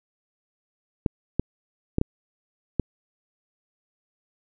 clicks, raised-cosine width 3 ms, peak -8 dBFS, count 5, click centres 1.062 / 1.396 / 1.984 / 2.014 / 2.797 s, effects none

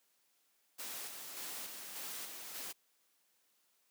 white noise with tremolo, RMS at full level -44 dBFS, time 0.78-2.73 s, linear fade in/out 20 ms, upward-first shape square, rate 1.7 Hz, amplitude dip 35%, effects white hiss -75 dBFS RMS until 3.9 s + high-pass 200 Hz 12 dB/octave

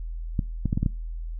clicks, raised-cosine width 5 ms, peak -11 dBFS, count 6, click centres 0.392 / 0.657 / 0.729 / 0.775 / 0.83 / 0.862 s, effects noise-tail reverb RT60 0.3 s tail -23 dB re dry + added 41 Hz sine -30 dBFS peak until 1.39 s

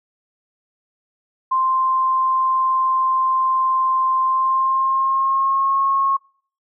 sine tone with pitch glide, 1046.5 to 1089.1 Hz, C6 to C#6, 0 to -31 cents, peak -15 dBFS, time 1.51-6.17 s, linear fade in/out 10 ms, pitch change +69 cents, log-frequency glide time 4.25-5.8 s, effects noise-tail reverb RT60 0.5 s tail -25 dB re dry

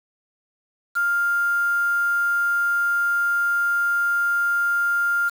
sine tone with quantisation, 1400 Hz, F6, 4 cents sharp, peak -18 dBFS, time 0.95-5.3 s, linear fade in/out 20 ms, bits 6, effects none

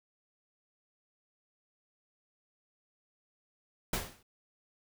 pink noise with exponential decay, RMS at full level -29 dBFS, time 3.93-4.23 s, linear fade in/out 5 ms, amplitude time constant 64 ms, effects none

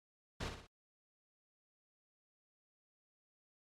pink noise with echo, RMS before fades -40 dBFS, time 0.4-0.49 s, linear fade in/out 10 ms, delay 60 ms, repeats 3, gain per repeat -6 dB, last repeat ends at 0.67 s, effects low-pass 5000 Hz 12 dB/octave + MP3 96 kbps

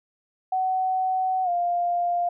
sine tone with pitch glide, 750 to 699.8 Hz, F#5 to F5, +23 to +3 cents, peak -21 dBFS, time 0.52-2.29 s, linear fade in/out 5 ms, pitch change -120 cents, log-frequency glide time 1.44-1.49 s, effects none

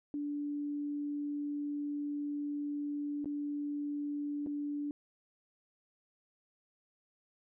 sine tone with dropouts, 290.9 Hz, D4, 16 cents flat, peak -34 dBFS, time 0.14-4.91 s, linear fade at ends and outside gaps 1 ms, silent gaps 3.245-3.257 / 4.463-4.47 s, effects none

